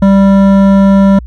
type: tone with hard clipping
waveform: sine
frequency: 196 Hz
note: G3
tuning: in tune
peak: -5 dBFS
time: 0.02-1.19 s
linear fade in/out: 5 ms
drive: 12 dB
effects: added 60 Hz sine -23 dBFS peak until 1.26 s